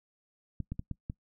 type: clicks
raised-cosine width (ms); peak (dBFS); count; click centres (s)
5; -23; 5; 0.603 / 0.72 / 0.794 / 0.913 / 1.099
effects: noise-tail reverb RT60 0.1 s tail -22 dB re dry